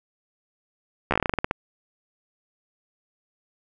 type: slowing click train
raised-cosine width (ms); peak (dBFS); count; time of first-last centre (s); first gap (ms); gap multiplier
0.5; -7; 13; 1.11-1.511; 13; 1.16
effects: none